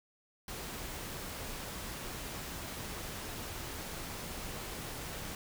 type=noise; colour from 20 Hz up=pink; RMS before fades=-42 dBFS; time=0.48-5.35 s; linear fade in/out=2 ms; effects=none